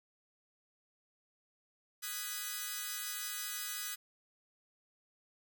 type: chord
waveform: 5% pulse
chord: G# minor seventh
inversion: second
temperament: equal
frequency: 1244.5 / 1480 / 1661.2 / 1975.5 Hz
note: D#6 / F#6 / G#6 / B6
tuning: 0 / 0 / 0 / 0 cents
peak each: -33 dBFS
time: 2.02-3.96 s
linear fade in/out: 20 ms
effects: none